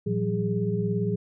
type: tone cluster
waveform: sine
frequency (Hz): 114 / 171.5 / 189.1 / 412.6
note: A#2 / F3 / F#3 / G#4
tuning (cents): -38 / -31 / +38 / -11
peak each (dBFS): -29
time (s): 0.06-1.16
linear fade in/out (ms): 10
effects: none